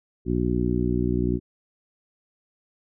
harmonic tone, 60.6 Hz, B1, 32 cents flat, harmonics 1 / 2 / 3 / 4 / 5 / 6, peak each -28 / -28 / -28 / -28 / -28 / -28 dBFS, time 0.25-1.4 s, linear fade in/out 50 ms, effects none

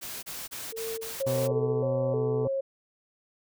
white noise bursts, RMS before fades -38 dBFS, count 6, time 0.01-1.48 s, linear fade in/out 20 ms, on 220 ms, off 30 ms
sine tone with tremolo, 449.6 Hz, A4, 37 cents sharp, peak -32 dBFS, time 0.72-1.96 s, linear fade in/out 5 ms, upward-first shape sine, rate 1.5 Hz, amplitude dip 100%
sine tone with vibrato, 485.2 Hz, B4, 31 cents flat, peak -26 dBFS, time 1.2-2.61 s, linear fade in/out 10 ms, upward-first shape square, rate 1.6 Hz, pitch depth 190 cents each way
harmonic tone, 126.4 Hz, B2, 41 cents sharp, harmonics 1 / 2 / 3 / 4 / 5 / 6 / 7 / 8 / 9, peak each -30 / -36 / -40 / -42 / -44 / -46 / -47 / -48 / -49 dBFS, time 1.26-2.48 s, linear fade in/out 10 ms
effects none

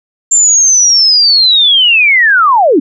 sine linear sweep, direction down, 7330 to 244.2 Hz, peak -4 dBFS, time 0.31-2.8 s, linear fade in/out 10 ms, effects none

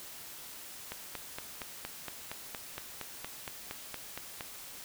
click train, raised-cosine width 0.3 ms, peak -22 dBFS, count 16, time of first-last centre 0.92-4.408 s, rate 4.3 Hz, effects white hiss -47 dBFS RMS until 4.84 s

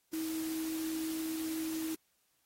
sine tone in noise, 320 Hz, D#4, 49 cents sharp, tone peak -34 dBFS, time 0.13-1.95 s, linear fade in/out 5 ms, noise white, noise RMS -45 dBFS, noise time 0.13-1.95 s, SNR +8 dB, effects white hiss -75 dBFS RMS until 2.45 s + AAC 48 kbps

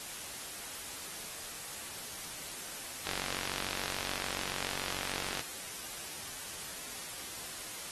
click train, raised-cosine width 0.2 ms, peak -16 dBFS, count 110, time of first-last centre 3.07-5.394 s, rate 46.9 Hz, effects white hiss -43 dBFS RMS until 7.91 s + AAC 32 kbps

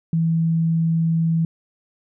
sine tone, 164 Hz, E3, 9 cents flat, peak -16 dBFS, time 0.13-1.45 s, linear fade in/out 2 ms, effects none

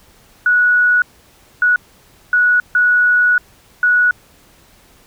sine tone bursts at uneven times, 1466 Hz, F#6, 16 cents flat, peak -9 dBFS, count 5, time 0.46-1.02 / 1.62-1.76 / 2.33-2.6 / 2.75-3.38 / 3.83-4.11 s, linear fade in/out 2 ms, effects pink hiss -49 dBFS RMS until 5.06 s

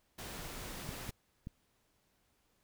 pink noise, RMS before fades -45 dBFS, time 0.18-1.11 s, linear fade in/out 10 ms
clicks, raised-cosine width 5 ms, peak -30 dBFS, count 3, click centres 0.891 / 1.092 / 1.471 s
effects pink hiss -75 dBFS RMS until 2.63 s

